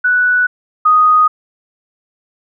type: tone pair in turn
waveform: sine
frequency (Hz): 1480 / 1244.5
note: F#6 / D#6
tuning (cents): 0 / 0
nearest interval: minor third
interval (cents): 300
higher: first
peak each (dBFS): -9 / -6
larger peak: second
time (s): 0.04-0.47 / 0.85-1.28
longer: neither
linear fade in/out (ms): 10
effects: none